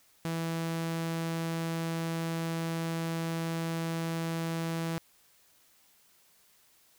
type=tone; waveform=sawtooth; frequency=164.81 Hz; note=E3; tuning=in tune; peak=-27 dBFS; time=0.25-4.98 s; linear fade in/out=0 ms; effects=white hiss -64 dBFS RMS until 6.98 s